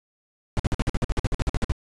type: noise bursts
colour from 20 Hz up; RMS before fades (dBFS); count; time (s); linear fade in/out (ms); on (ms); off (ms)
brown; -21; 16; 0.57-1.72; 0; 25; 50
effects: resampled to 22050 Hz